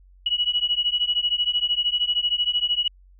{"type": "beating tone pair", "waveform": "sine", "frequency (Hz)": [2919, 2932], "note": ["F#7", "F#7"], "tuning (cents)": [-24, -16], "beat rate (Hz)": 13, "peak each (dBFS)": -23, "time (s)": [0.26, 2.88], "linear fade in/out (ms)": 5, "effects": ["added 46 Hz sine -49 dBFS peak until 3.19 s"]}